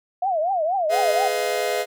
sine tone with vibrato, 696 Hz, F5, 6 cents flat, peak -19 dBFS, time 0.22-1.28 s, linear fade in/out 5 ms, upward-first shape triangle, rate 4.2 Hz, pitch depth 260 cents each way
45% pulse chord, F half-diminished seventh, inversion first, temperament just, 419.1 / 502.9 / 628.6 / 698.5 Hz, Ab4 / Cb5 / Eb5 / F5, +16 / +31 / +18 / 0 cents, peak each -27 dBFS, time 0.89-1.86 s, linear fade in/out 50 ms
effects none

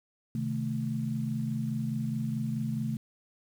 sine chord, A diminished, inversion first, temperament equal, 130.81 / 155.56 / 220 Hz, C3 / Eb3 / A3, 0 / 0 / 0 cents, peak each -33 / -36 / -32 dBFS, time 0.35-2.97 s, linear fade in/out 2 ms, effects 9-bit

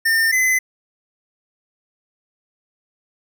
square tone pair in turn, 1809 / 2031 Hz, A6 / B6, +48 / +48 cents, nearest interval major second, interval 200 cents, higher second, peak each -15 dBFS, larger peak neither, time 0.05-0.32 / 0.32-0.59 s, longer neither, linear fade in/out 10 ms, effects none

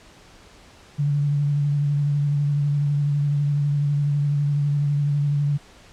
sine tone with vibrato, 144.4 Hz, D3, 29 cents flat, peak -18 dBFS, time 0.98-5.58 s, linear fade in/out 20 ms, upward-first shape sine, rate 12 Hz, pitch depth 25 cents each way, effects pink hiss -49 dBFS RMS until 5.92 s + low-pass 7000 Hz 12 dB/octave

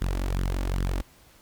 sawtooth tone with flanger, 45.89 Hz, F#1, 14 cents flat, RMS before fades -27 dBFS, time 0.01-1.02 s, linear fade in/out 10 ms, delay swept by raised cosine 0.58 to 3.58 ms, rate 2.5 Hz, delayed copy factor +0.65, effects pink hiss -56 dBFS RMS until 1.41 s

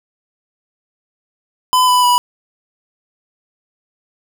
square tone with pitch steps, 1009 / 994.5 / 980.3 Hz, B5 / B5 / B5, +37 / +12 / -13 cents, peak -10 dBFS, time 1.73-2.18 s, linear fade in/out 0 ms, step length 150 ms, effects none

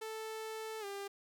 sawtooth tone with pitch glide, 440 to 398.8 Hz, A4 to G4, 0 to +30 cents, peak -37 dBFS, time 0.01-1.08 s, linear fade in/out 10 ms, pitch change -170 cents, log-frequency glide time 0.8-0.85 s, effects none

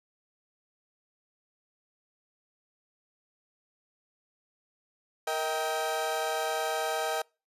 30% pulse chord, Eb major, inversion second, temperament equal with one note detuned, 466.2 / 635 / 784 Hz, Bb4 / Eb5 / G5, 0 / +35 / 0 cents, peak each -32 / -30 / -30 dBFS, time 5.27-7.22 s, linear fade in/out 5 ms, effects noise-tail reverb RT60 0.3 s tail -26 dB re dry + resampled to 32000 Hz

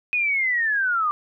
sine linear sweep, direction down, 2504 to 1174.7 Hz, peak -19 dBFS, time 0.13-1.11 s, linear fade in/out 0 ms, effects none

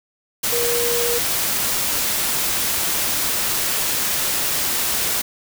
sine tone in noise, 476 Hz, A#4, 36 cents sharp, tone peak -21 dBFS, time 0.52-1.19 s, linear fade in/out 10 ms, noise white, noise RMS -21 dBFS, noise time 0.43-5.22 s, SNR -3 dB, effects none

